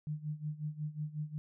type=tone with tremolo; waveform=sine; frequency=151.5 Hz; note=D#3; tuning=46 cents flat; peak=-33 dBFS; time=0.07-1.38 s; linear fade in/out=0 ms; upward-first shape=sine; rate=5.5 Hz; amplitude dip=85%; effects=none